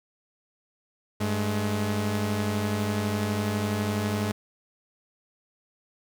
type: tone pair together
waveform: sawtooth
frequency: 100.17 / 212.4 Hz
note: G2 / G#3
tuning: +38 / +39 cents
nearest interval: octave + minor second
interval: 1301 cents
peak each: -24 dBFS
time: 1.2-4.32 s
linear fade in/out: 10 ms
effects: none